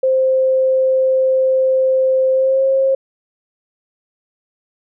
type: tone with pitch glide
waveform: sine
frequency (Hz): 523.3 to 535.5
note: C5 to C5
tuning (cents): 0 to +40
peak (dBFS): -11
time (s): 0.03-2.95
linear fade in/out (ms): 5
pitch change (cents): +40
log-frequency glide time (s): 2.33-2.63
effects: none